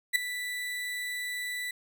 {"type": "tone with ADSR envelope", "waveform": "35% pulse", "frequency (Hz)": 1975.5, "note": "B6", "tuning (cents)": 0, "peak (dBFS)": -17, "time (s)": [0.13, 1.71], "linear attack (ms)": 27, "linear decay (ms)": 5, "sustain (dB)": -14, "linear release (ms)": 4, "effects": []}